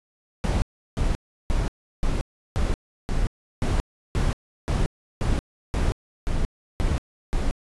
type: noise bursts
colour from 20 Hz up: brown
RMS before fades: -22 dBFS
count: 14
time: 0.44-7.51 s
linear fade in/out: 0 ms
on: 180 ms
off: 350 ms
effects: resampled to 24000 Hz